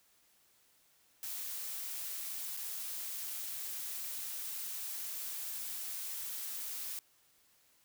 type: noise with dropouts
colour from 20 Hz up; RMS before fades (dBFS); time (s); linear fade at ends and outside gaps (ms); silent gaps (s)
blue; -41; 1.23-6.99; 1; 2.567-2.572
effects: white hiss -69 dBFS RMS until 7.84 s